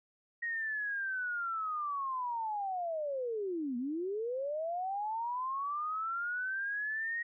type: linear two-way sweep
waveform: sine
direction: down then up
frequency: 1886 to 234.4 to 1886 Hz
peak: -33 dBFS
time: 0.42-7.23 s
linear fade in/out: 10 ms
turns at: 3.77 s
effects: none